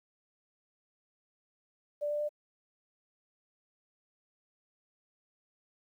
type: tone with pitch steps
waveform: sine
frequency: 587.3 / 591.4 / 595.5 Hz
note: D5 / D5 / D5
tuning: 0 / +12 / +24 cents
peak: -30 dBFS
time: 2.01-2.292 s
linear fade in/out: 20 ms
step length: 94 ms
effects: 11-bit